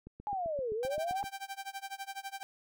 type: click train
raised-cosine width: 3 ms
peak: -34 dBFS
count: 10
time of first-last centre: 0.07-1.24 s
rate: 7.69 Hz
type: linear two-way sweep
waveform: sine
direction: down then up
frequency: 851 to 415.3 to 820 Hz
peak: -32 dBFS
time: 0.27-1.23 s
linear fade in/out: 0 ms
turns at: 0.73 s
type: tone with tremolo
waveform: sawtooth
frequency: 784 Hz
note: G5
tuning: in tune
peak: -33 dBFS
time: 0.83-2.43 s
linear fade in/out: 0 ms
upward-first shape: sine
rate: 12 Hz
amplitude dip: 95%
effects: none